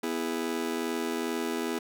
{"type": "chord", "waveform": "40% pulse", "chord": "E major", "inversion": "second", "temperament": "just", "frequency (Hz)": [247.2, 329.6, 412], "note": ["B3", "E4", "G#4"], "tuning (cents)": [2, 0, -14], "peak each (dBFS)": -33, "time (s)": [0.03, 1.79], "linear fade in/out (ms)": 5, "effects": []}